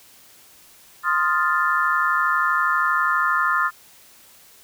sine chord, F dominant seventh, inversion second, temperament equal, 1046.5 / 1244.5 / 1396.9 / 1760 Hz, C6 / Eb6 / F6 / A6, 0 / 0 / 0 / 0 cents, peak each -24 / -22 / -22 / -24 dBFS, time 1.03-3.71 s, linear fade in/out 50 ms, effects white hiss -50 dBFS RMS until 4.63 s

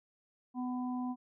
harmonic tone, 250.2 Hz, B3, 23 cents sharp, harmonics 1 / 3 / 4, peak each -34 / -44 / -46 dBFS, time 0.54-1.16 s, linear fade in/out 50 ms, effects none

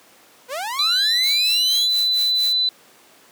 sawtooth linear sweep, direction up, 467.3 to 3497 Hz, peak -21 dBFS, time 0.48-1.89 s, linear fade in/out 50 ms
sine tone, 4000 Hz, B7, 21 cents sharp, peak -16 dBFS, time 0.79-2.69 s, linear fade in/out 2 ms
blue noise with tremolo, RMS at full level -29 dBFS, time 1.23-2.53 s, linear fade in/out 5 ms, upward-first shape triangle, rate 4.3 Hz, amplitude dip 95%
effects pink hiss -50 dBFS RMS until 3.31 s + high-pass 300 Hz 12 dB/octave

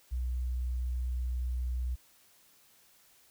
sine tone, 62 Hz, B1, 7 cents sharp, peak -30 dBFS, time 0.11-1.96 s, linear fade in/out 20 ms, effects white hiss -63 dBFS RMS until 3.3 s

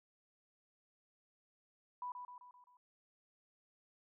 sine tone with echo, 987.8 Hz, B5, in tune, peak -40 dBFS, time 2.02-2.12 s, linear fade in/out 2 ms, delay 130 ms, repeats 5, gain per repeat -5 dB, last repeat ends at 2.77 s, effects none

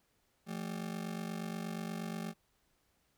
40% pulse ring-modulated tone, 196 Hz, G3, in tune, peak -34 dBFS, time 0.46-2.34 s, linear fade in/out 50 ms, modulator 24.2 Hz, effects pink hiss -75 dBFS RMS until 3.17 s

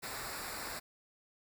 pink noise with comb filter, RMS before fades -42 dBFS, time 0.02-0.8 s, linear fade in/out 20 ms, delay 0.32 ms, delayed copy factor -0.7, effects none

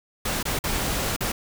pink noise with dropouts, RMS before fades -26 dBFS, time 0.25-1.32 s, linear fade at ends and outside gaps 5 ms, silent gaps 0.429-0.453 / 0.59-0.639 / 1.164-1.206 s, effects none

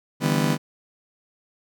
35% pulse chord, E minor seventh, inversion third, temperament just, 148.33 / 164.81 / 197.78 / 247.2 Hz, D3 / E3 / G3 / B3, +18 / 0 / +16 / +2 cents, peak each -22 / -25 / -25 / -23 dBFS, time 0.2-0.58 s, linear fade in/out 50 ms, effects none

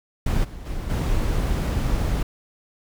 brown noise with level steps, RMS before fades -21 / -36 / -29 / -22 dBFS, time 0.26-2.23 s, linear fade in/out 5 ms, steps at 0.43 / 0.65 / 0.89 s, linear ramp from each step 20 ms, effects none

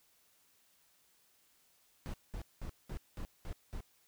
brown noise bursts, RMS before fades -41 dBFS, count 7, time 2.06-3.806 s, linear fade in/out 0 ms, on 78 ms, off 200 ms, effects white hiss -70 dBFS RMS until 4.07 s

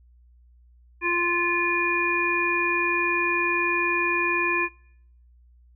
harmonic tone, 347.8 Hz, F4, 7 cents flat, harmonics 1 / 3 / 5 / 7, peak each -28 / -28 / -28 / -24 dBFS, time 1.01-4.69 s, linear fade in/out 50 ms, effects noise-tail reverb RT60 0.7 s tail -23 dB re dry + added 60 Hz sine -52 dBFS peak until 5.75 s

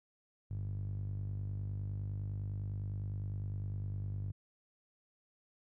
sawtooth tone with band-pass filter, 49.84 Hz, G1, 29 cents sharp, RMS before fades -39 dBFS, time 0.5-4.32 s, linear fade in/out 10 ms, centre 110 Hz, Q 4.5, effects none

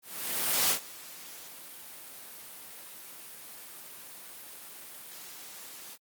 white noise with ADSR envelope, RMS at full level -25 dBFS, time 0.02-5.98 s, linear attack 680 ms, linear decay 92 ms, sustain -21 dB, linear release 51 ms, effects high-pass 150 Hz 12 dB/octave + Opus 32 kbps

